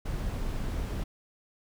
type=noise; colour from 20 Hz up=brown; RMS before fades=-32 dBFS; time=0.05-1.04 s; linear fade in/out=10 ms; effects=none